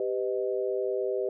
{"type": "chord", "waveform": "sine", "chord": "G augmented", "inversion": "none", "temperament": "equal with one note detuned", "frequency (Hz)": [392, 501.9, 622.3], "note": ["G4", "B4", "D#5"], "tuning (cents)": [0, 28, 0], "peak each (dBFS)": [-29, -31, -34], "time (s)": [0, 1.29], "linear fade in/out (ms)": 2, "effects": []}